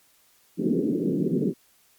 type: band-pass noise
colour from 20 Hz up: pink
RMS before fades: -24 dBFS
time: 0.57-1.54 s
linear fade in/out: 50 ms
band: 160 to 420 Hz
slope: 48 dB/octave
effects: white hiss -61 dBFS RMS until 1.98 s + MP3 96 kbps